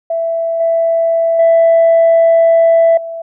sine tone with level steps, 663 Hz, E5, 10 cents sharp, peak -13 / -9 / -4 / -21 dBFS, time 0.1-3.22 s, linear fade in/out 5 ms, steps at 0.6 / 1.39 / 2.97 s, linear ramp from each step 5 ms, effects tanh soft clip ceiling -3 dBFS

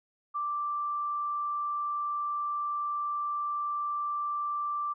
sine tone, 1174.7 Hz, D6, in tune, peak -29 dBFS, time 0.34-4.94 s, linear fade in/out 20 ms, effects none

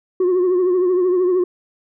sine tone with vibrato, 363.5 Hz, F#4, 31 cents flat, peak -11 dBFS, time 0.2-1.44 s, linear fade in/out 5 ms, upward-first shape triangle, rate 13 Hz, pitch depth 68 cents each way, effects tanh soft clip ceiling -12 dBFS

